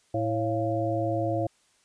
harmonic tone with a mistuned harmonic, 110 Hz, A2, in tune, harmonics 1 / 3 / 5 / 6, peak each -30 / -30 / -30 / -30 dBFS, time 0.14-1.47 s, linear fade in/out 5 ms, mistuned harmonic 6, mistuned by +76 cents, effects white hiss -65 dBFS RMS until 1.84 s + resampled to 22050 Hz

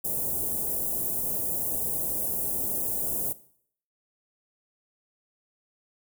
white band-stop noise, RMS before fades -29 dBFS, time 0.04-3.33 s, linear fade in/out 10 ms, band 650 to 9700 Hz, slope 24 dB/octave, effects noise-tail reverb RT60 0.6 s tail -17 dB re dry

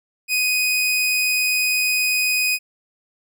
sawtooth tone, 2497 Hz, D#7, 6 cents sharp, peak -14 dBFS, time 0.28-2.59 s, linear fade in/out 50 ms, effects none

